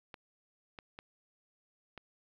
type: clicks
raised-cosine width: 0.3 ms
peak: -29 dBFS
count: 4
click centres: 0.142 / 0.788 / 0.989 / 1.977 s
effects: low-pass 4000 Hz 12 dB/octave + 11-bit